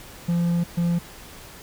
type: tone bursts at uneven times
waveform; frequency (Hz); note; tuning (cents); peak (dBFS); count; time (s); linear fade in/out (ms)
triangle; 171.8; F3; -28; -17; 2; 0.28-0.64 / 0.77-0.99; 10
effects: pink hiss -43 dBFS RMS until 1.62 s